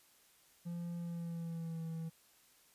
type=tone with pitch glide; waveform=triangle; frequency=171.9 to 163.1 Hz; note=F3 to E3; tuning=-27 to -18 cents; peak=-37 dBFS; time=0.65-2.1 s; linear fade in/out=20 ms; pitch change=-91 cents; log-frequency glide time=0.97-1.84 s; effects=white hiss -67 dBFS RMS until 2.74 s + resampled to 32000 Hz